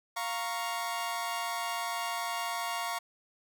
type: chord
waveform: sawtooth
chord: Bb minor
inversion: second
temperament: equal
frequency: 698.5 / 932.3 / 1108.7 Hz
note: F5 / Bb5 / Db6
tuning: 0 / 0 / 0 cents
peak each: -33 dBFS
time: 0.16-2.99 s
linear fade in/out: 10 ms
effects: none